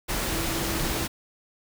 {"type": "tone in noise", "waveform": "sine", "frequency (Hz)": 329.9, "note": "E4", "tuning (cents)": 1, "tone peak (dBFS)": -35, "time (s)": [0.29, 1.06], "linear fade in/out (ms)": 20, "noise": "pink", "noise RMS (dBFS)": -28, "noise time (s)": [0.08, 1.08], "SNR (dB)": -10, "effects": []}